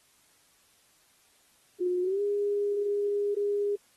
sine tone with pitch glide, 359.5 to 408.2 Hz, F#4 to G#4, -50 to -30 cents, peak -25 dBFS, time 1.8-3.76 s, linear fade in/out 10 ms, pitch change +220 cents, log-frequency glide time 2.02-2.21 s, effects white hiss -64 dBFS RMS until 3.96 s + AAC 32 kbps

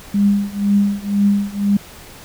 sine tone with tremolo, 202 Hz, G#3, 48 cents flat, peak -9 dBFS, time 0.14-1.77 s, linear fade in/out 5 ms, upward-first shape triangle, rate 2 Hz, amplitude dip 95%, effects pink hiss -39 dBFS RMS until 2.24 s

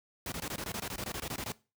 pink noise bursts, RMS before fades -37 dBFS, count 16, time 0.26-1.52 s, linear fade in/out 2 ms, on 60 ms, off 20 ms, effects noise-tail reverb RT60 0.3 s tail -20 dB re dry + high-pass 60 Hz 12 dB/octave

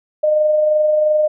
sine tone with amplitude modulation, 610 Hz, D#5, 34 cents flat, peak -10 dBFS, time 0.23-1.28 s, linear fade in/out 10 ms, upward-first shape sine, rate 22.9 Hz, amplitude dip 30%, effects none

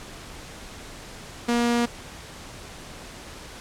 sawtooth tone, 237.7 Hz, A#3, 34 cents sharp, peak -16 dBFS, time 1.48-1.86 s, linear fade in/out 10 ms, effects pink hiss -41 dBFS RMS until 3.6 s + low-pass 9000 Hz 12 dB/octave

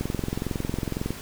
click train, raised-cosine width 3 ms, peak -14 dBFS, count 25, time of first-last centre 0.01-1.106 s, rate 21.9 Hz, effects pink hiss -40 dBFS RMS until 1.21 s

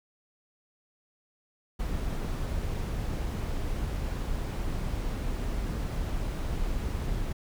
brown noise, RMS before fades -31 dBFS, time 1.79-7.33 s, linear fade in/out 10 ms, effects none

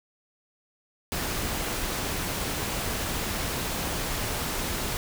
pink noise, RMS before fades -30 dBFS, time 1.12-4.97 s, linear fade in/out 0 ms, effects none

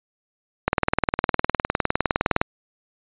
click train, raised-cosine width 0.5 ms, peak -3 dBFS, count 35, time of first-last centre 0.68-2.415 s, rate 19.6 Hz, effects resampled to 8000 Hz

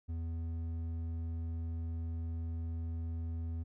sine tone with hard clipping, 82.6 Hz, E2, 4 cents sharp, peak -37 dBFS, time 0.08-3.64 s, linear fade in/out 20 ms, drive 6 dB, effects none

